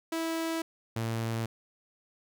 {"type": "tone pair in turn", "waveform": "sawtooth", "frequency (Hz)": [327.1, 113.82], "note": ["E4", "A#2"], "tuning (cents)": [-13, -41], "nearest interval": "octave + tritone", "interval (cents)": 1828, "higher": "first", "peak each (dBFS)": -26, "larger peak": "neither", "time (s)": [[0.12, 0.62], [0.96, 1.46]], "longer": "neither", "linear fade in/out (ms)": 5, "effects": []}